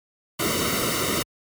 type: noise with comb filter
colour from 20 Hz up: pink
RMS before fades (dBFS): -24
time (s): 0.39-1.23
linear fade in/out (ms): 10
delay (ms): 1.2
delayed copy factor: -1
effects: high-pass 60 Hz 12 dB/octave + MP3 96 kbps